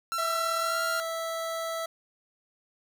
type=tone with pitch glide; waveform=45% pulse; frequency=1352 to 1390.8 Hz; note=E6 to F6; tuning=+43 to -8 cents; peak=-28 dBFS; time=0.12-1 s; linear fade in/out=0 ms; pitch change=+49 cents; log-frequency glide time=0.6-0.81 s
type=tone; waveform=25% pulse; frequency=657 Hz; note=E5; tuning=6 cents flat; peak=-27 dBFS; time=0.18-1.86 s; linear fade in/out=5 ms
effects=none